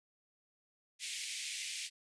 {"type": "band-pass noise", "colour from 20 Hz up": "pink", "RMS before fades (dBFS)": -42, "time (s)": [0.99, 1.9], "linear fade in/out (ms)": 50, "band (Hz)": [2100, 9600], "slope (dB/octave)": 48, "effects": []}